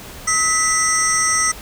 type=tone cluster; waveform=sine; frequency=1280 / 1982 / 5630 / 6200 / 8270 Hz; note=D#6 / B6 / F8 / G8 / C9; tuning=+49 / +6 / +13 / -20 / -21 cents; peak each=-21 dBFS; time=0.27-1.52 s; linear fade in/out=10 ms; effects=pink hiss -36 dBFS RMS until 1.61 s